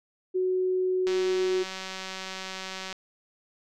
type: tone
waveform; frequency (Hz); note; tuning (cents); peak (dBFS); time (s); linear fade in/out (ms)
sine; 370; F#4; 0; -23; 0.34-1.64; 20
type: click train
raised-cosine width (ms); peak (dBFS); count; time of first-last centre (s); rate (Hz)
0.2; -19; 352; 1.07-2.927; 189
effects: none